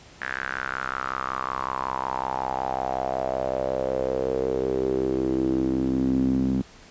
sawtooth tone with band-pass filter sweep, 65.41 Hz, C2, in tune, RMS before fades -26 dBFS, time 0.21-6.62 s, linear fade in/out 10 ms, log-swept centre 1700 to 230 Hz, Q 5.9, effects pink hiss -49 dBFS RMS until 6.9 s + resampled to 16000 Hz

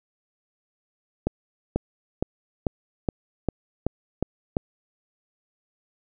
accelerating click train, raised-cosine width 2 ms, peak -9 dBFS, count 9, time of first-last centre 1.27-4.568 s, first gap 490 ms, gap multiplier 0.95, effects none

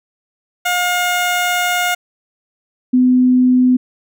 15% pulse / sine tone pair in turn, 714 / 252.4 Hz, F5 / B3, +38 / +38 cents, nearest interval octave + tritone, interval 1800 cents, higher first, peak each -8 dBFS, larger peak neither, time 0.65-1.95 / 2.93-3.77 s, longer first, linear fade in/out 10 ms, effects none

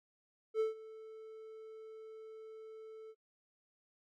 triangle tone with ADSR envelope, 440 Hz, A4, in tune, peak -26 dBFS, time 0.54-3.15 s, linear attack 61 ms, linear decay 140 ms, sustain -20 dB, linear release 51 ms, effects noise-tail reverb RT60 0.1 s tail -25 dB re dry

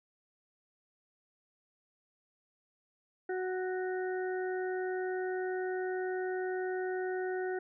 harmonic tone, 370.2 Hz, F#4, 1 cent sharp, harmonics 1 / 2 / 4 / 5, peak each -33 / -41 / -43 / -47 dBFS, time 3.29-7.59 s, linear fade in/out 5 ms, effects none

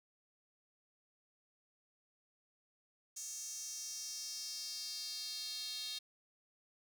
square tone with high-pass filter sweep, 247.5 Hz, B3, 4 cents sharp, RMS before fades -44 dBFS, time 3.16-5.99 s, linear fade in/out 10 ms, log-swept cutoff 6600 to 3900 Hz, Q 4.9, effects none

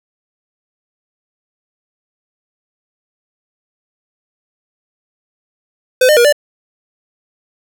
square tone with pitch steps, 509 / 606 / 477.3 / 587 Hz, C5 / D#5 / A#4 / D5, -48 / -46 / +41 / -1 cents, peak -7 dBFS, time 6.01-6.326 s, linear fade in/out 5 ms, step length 79 ms, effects none

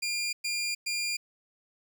20% pulse tone bursts, 2400 Hz, D7, 37 cents sharp, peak -24 dBFS, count 3, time 0.02-1.17 s, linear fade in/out 10 ms, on 310 ms, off 110 ms, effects none

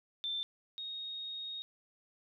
sine tone pair in turn, 3558 / 3735 Hz, A7 / A#7, +19 / +3 cents, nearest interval minor second, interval 84 cents, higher second, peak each -34 / -39 dBFS, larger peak first, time 0.24-0.43 / 0.78-1.62 s, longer second, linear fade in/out 0 ms, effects none

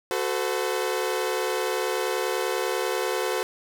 sawtooth chord, F# diminished, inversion none, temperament equal with one note detuned, 370 / 440 / 510.4 Hz, F#4 / A4 / C5, 0 / 0 / -43 cents, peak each -25 dBFS, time 0.11-3.43 s, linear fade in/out 0 ms, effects none

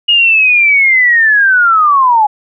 sine linear sweep, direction down, 2880 to 822 Hz, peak -5 dBFS, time 0.08-2.27 s, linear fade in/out 10 ms, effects none

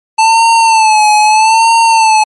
square tone with vibrato, 880 Hz, A5, in tune, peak -5 dBFS, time 0.18-2.24 s, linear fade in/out 10 ms, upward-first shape sine, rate 0.79 Hz, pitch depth 69 cents each way, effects MP3 48 kbps

